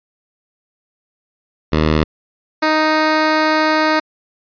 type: tone pair in turn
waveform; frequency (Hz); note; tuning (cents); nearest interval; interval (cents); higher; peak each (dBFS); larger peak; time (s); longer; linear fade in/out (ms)
10% pulse; 77.78 / 311.1; D#2 / D#4; 0 / 0; 2 octaves; 2400; second; -4; neither; 1.72-2.04 / 2.62-4; second; 10
effects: resampled to 11025 Hz